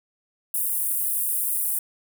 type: high-pass noise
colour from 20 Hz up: pink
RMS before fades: -25 dBFS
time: 0.54-1.79 s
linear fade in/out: 2 ms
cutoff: 9400 Hz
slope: 48 dB/octave
effects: none